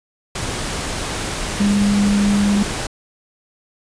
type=tone in noise; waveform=sine; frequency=203.1 Hz; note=G#3; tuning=38 cents flat; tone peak=-13 dBFS; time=1.6-2.63 s; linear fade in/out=5 ms; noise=pink; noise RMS=-24 dBFS; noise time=0.35-2.87 s; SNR=+8 dB; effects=resampled to 22050 Hz